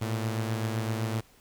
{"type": "beating tone pair", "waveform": "sawtooth", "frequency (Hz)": [110, 117.8], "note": ["A2", "A#2"], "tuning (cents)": [0, 19], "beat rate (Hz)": 7.8, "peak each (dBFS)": [-25, -32], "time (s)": [0.01, 1.21], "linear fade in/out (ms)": 10, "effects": ["pink hiss -59 dBFS RMS until 1.4 s"]}